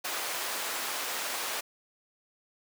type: high-pass noise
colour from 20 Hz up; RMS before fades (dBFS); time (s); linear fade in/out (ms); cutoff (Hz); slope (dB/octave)
pink; -34; 0.04-1.61; 10; 660; 12
effects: none